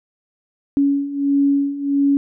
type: beating tone pair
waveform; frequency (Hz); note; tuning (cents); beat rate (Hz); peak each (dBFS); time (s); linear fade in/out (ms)
sine; 279.6 / 281.1; C#4 / C#4; +15 / +24; 1.5; -20 / -16; 0.77-2.17; 0
effects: none